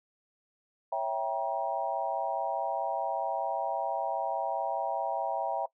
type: chord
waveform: sine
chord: C# diminished seventh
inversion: none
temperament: equal with one note detuned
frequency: 554.4 / 659.3 / 784 / 949.2 Hz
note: C#5 / E5 / G5 / Bb5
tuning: 0 / 0 / 0 / +31 cents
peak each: -37 / -33 / -33 / -34 dBFS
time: 0.92-5.66 s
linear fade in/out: 5 ms
effects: noise-tail reverb RT60 0.1 s tail -21 dB re dry